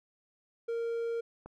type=tone; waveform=triangle; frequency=463.8 Hz; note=A#4; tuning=9 cents flat; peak=-29 dBFS; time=0.68-1.21 s; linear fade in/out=10 ms
type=click; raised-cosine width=1 ms; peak=-32 dBFS; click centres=1.46 s
effects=none